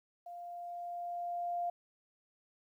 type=tone with level ramp; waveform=sine; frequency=698.5 Hz; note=F5; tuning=in tune; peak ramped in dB=-44 to -32 dBFS; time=0.26-1.7 s; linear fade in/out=5 ms; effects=12-bit

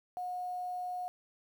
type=tone with quantisation; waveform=sine; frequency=724 Hz; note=F#5; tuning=38 cents flat; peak=-35 dBFS; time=0.17-1.08 s; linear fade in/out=0 ms; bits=10; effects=none

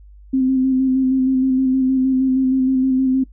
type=tone with vibrato; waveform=sine; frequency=261.6 Hz; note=C4; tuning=in tune; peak=-13 dBFS; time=0.33-3.24 s; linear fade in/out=10 ms; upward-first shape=square; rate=6.4 Hz; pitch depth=20 cents each way; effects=noise-tail reverb RT60 0.1 s tail -20 dB re dry + added 50 Hz sine -40 dBFS peak until 3.32 s

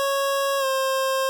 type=tone with pitch glide; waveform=25% pulse; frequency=552 to 531.4 Hz; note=C#5 to C5; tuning=-7 to +27 cents; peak=-17 dBFS; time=0-1.29 s; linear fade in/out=0 ms; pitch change=-66 cents; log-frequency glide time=0.59-0.65 s; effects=none

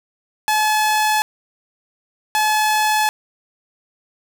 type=tone pair in turn; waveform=sawtooth; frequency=857 / 857 Hz; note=A5 / A5; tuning=-46 / -46 cents; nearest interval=unison; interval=0 cents; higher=neither; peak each=-11 dBFS; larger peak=neither; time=0.48-1.22 / 2.35-3.09 s; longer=neither; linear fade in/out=0 ms; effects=none

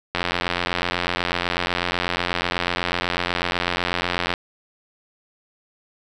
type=click train; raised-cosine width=0.3 ms; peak=-5 dBFS; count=370; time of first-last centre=0.15-4.338 s; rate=88.1 Hz; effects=none

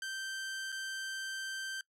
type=tone with dropouts; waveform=sawtooth; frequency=1561 Hz; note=G6; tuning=8 cents flat; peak=-34 dBFS; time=0.02-1.81 s; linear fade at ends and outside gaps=2 ms; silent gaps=0.72-0.724 s; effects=noise-tail reverb RT60 0.1 s tail -22 dB re dry + low-pass 10000 Hz 12 dB/octave

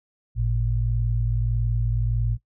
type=tone pair together; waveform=sine; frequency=52.39 / 114 Hz; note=G#1 / A#2; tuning=+16 / -38 cents; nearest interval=octave + minor second; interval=1346 cents; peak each=-23 dBFS; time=0.35-2.38 s; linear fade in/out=50 ms; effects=noise-tail reverb RT60 0.1 s tail -19 dB re dry

